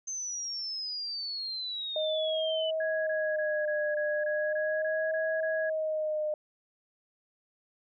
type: exponential sweep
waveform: sine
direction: down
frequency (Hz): 6290 to 2960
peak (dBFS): -33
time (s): 0.07-2.71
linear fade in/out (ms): 10
type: tone with vibrato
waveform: sine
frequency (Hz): 619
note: D#5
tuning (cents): -9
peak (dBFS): -28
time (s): 1.96-6.34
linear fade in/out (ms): 2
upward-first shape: sine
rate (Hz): 0.37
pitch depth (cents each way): 52
type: tone bursts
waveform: sine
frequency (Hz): 1661.2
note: G#6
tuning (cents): 0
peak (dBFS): -33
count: 10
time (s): 2.8-5.698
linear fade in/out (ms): 5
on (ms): 270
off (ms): 22
effects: none